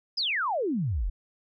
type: exponential sweep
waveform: sine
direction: down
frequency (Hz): 5274 to 36.71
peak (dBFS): -25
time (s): 0.17-1.1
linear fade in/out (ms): 10
effects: none